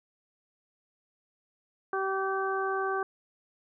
harmonic tone, 385.6 Hz, G4, 28 cents flat, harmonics 1 / 2 / 3 / 4, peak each -31 / -34 / -33 / -35 dBFS, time 1.93-3.03 s, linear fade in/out 2 ms, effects none

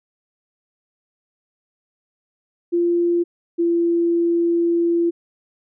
sine tone pair in turn, 345.1 / 340.2 Hz, F4 / F4, -21 / -45 cents, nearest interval unison, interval 24 cents, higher first, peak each -15 dBFS, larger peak neither, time 2.72-3.24 / 3.58-5.11 s, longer second, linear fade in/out 20 ms, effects none

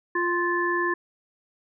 harmonic tone, 349.1 Hz, F4, 1 cent flat, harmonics 1 / 3 / 5, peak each -26 / -27 / -26 dBFS, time 0.15-0.94 s, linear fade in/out 5 ms, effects none

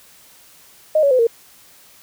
sine tone with pitch steps, 620 / 562 / 509.4 / 461.8 Hz, D#5 / C#5 / C5 / A#4, -6 / +24 / -46 / -16 cents, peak -11 dBFS, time 0.95-1.27 s, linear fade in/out 5 ms, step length 80 ms, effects white hiss -48 dBFS RMS until 2.02 s

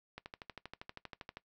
click train, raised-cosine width 0.3 ms, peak -28 dBFS, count 16, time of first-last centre 0.18-1.37 s, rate 12.6 Hz, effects noise-tail reverb RT60 0.1 s tail -19 dB re dry

